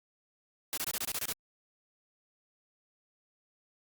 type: noise bursts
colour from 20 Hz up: white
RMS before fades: -34 dBFS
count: 9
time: 0.73-1.325 s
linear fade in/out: 0 ms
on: 43 ms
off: 26 ms
effects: Opus 48 kbps